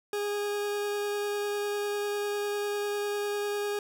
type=tone with vibrato; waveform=40% pulse; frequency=411.1 Hz; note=G#4; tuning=18 cents flat; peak=-28 dBFS; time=0.13-3.79 s; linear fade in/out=2 ms; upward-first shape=sine; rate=10 Hz; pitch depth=8 cents each way; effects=none